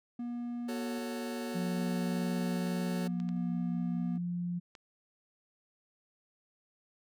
triangle tone with tremolo, 240 Hz, B3, 49 cents flat, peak -33 dBFS, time 0.19-4.18 s, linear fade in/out 5 ms, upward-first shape square, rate 0.63 Hz, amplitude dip 25%
sawtooth chord, F# minor, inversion none, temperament just, 370 / 444 / 555 Hz, F#4 / A4 / C#5, 0 / +16 / +2 cents, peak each -39 dBFS, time 0.68-3.08 s, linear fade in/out 10 ms
sine tone with pitch glide, 178.1 to 175.34 Hz, F3 to F3, +34 to +7 cents, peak -32 dBFS, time 1.54-4.6 s, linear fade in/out 20 ms, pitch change -27 cents, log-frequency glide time 3.12-3.6 s
clicks, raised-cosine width 0.2 ms, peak -33 dBFS, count 4, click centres 2.671 / 3.201 / 3.29 / 4.752 s
effects none

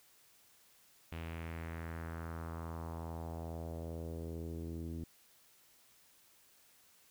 sawtooth tone with low-pass filter sweep, 82.41 Hz, E2, in tune, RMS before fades -43 dBFS, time 1.12-5.04 s, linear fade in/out 0 ms, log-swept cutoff 2800 to 290 Hz, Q 2.4, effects white hiss -66 dBFS RMS until 7.1 s

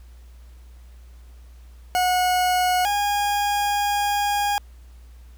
40% pulse tone pair in turn, 729 / 818.3 Hz, F#5 / G#5, -26 / -26 cents, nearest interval major second, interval 200 cents, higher second, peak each -17 / -19 dBFS, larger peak first, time 1.95-2.85 / 2.85-4.58 s, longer second, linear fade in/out 0 ms, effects added 60 Hz sine -42 dBFS peak until 5.37 s + pink hiss -59 dBFS RMS until 5.37 s

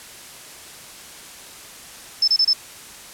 sine tone bursts, 5260 Hz, E8, 5 cents flat, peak -13 dBFS, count 4, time 2.22-2.533 s, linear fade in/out 5 ms, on 58 ms, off 27 ms, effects white hiss -40 dBFS RMS until 3.13 s + low-pass 11000 Hz 12 dB/octave

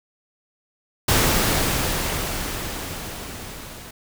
pink noise with level ramp, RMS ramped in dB -17 to -39 dBFS, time 1.08-3.91 s, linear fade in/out 5 ms, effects none

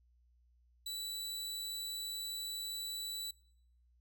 sawtooth tone, 3951 Hz, B7, in tune, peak -36 dBFS, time 0.86-3.31 s, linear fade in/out 5 ms, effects noise-tail reverb RT60 0.7 s tail -24 dB re dry + added 60 Hz sine -66 dBFS peak until 4 s

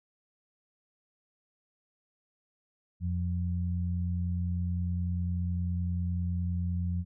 sine tone pair together, 86.9 / 176.74 Hz, F2 / F3, -8 / +21 cents, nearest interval octave, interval 1229 cents, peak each -29 / -34 dBFS, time 3-7.05 s, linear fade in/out 50 ms, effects none

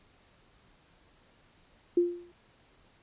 sine tone with exponential decay, 349.2 Hz, F4, in tune, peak -18 dBFS, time 1.97-2.32 s, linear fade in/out 5 ms, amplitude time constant 76 ms, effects pink hiss -63 dBFS RMS until 3.02 s + resampled to 8000 Hz

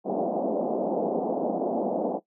white band-pass noise, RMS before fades -27 dBFS, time 0.04-2.2 s, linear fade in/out 50 ms, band 190 to 760 Hz, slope 48 dB/octave, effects noise-tail reverb RT60 0.1 s tail -17 dB re dry

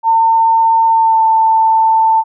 sine tone with pitch glide, 904 to 890.5 Hz, A5 to A5, +47 to +21 cents, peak -7 dBFS, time 0.03-2.24 s, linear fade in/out 50 ms, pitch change -26 cents, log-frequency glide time 0.92-1.23 s, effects none

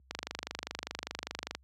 click train, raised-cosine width 0.2 ms, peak -18 dBFS, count 37, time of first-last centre 0.11-1.55 s, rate 25 Hz, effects added 65 Hz sine -46 dBFS peak until 1.63 s + high-pass 150 Hz 12 dB/octave

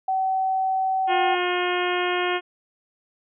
sine tone, 761 Hz, F#5, 48 cents sharp, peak -20 dBFS, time 0.08-1.35 s, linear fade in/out 5 ms
harmonic tone, 358 Hz, F4, 43 cents sharp, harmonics 1 / 2 / 3 / 4 / 5 / 6 / 7 / 8 / 9, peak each -25 / -28 / -30 / -31 / -32 / -33 / -33 / -34 / -35 dBFS, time 1.07-2.41 s, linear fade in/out 50 ms
effects none

